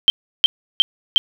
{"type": "tone bursts", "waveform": "sine", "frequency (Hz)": 3136, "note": "G7", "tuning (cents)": 0, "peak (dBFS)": -7, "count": 4, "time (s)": [0.08, 1.18], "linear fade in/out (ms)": 0, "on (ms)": 20, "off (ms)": 340, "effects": []}